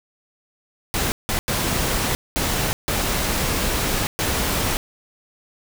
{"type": "noise bursts at uneven times", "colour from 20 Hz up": "pink", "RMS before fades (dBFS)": -22, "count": 6, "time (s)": [[0.94, 1.12], [1.29, 1.39], [1.48, 2.15], [2.36, 2.73], [2.88, 4.07], [4.19, 4.77]], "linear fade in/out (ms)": 0, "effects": []}